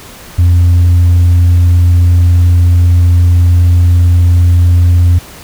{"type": "tone with tanh clipping", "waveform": "sine", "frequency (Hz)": 87.31, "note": "F2", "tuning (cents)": 0, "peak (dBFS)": -4, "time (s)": [0.38, 5.19], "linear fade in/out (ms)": 10, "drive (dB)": 1, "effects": ["pink hiss -32 dBFS RMS until 5.43 s"]}